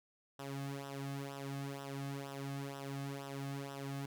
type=tone with flanger; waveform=sawtooth; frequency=138.6 Hz; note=C#3; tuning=in tune; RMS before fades=-43 dBFS; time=0.39-4.06 s; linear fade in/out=5 ms; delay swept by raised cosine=0.44 to 2.14 ms; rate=2.1 Hz; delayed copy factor=-0.75; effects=none